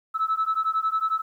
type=beating tone pair; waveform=sine; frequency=1300 / 1311 Hz; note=E6 / E6; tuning=-24 / -10 cents; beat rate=11 Hz; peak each=-24 dBFS; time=0.14-1.22 s; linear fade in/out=20 ms; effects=tanh soft clip ceiling -16 dBFS + 10-bit